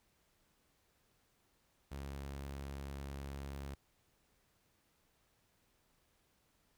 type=tone; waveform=sawtooth; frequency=69.3 Hz; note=C#2; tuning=in tune; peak=-39 dBFS; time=1.91-3.75 s; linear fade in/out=10 ms; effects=pink hiss -75 dBFS RMS until 6.77 s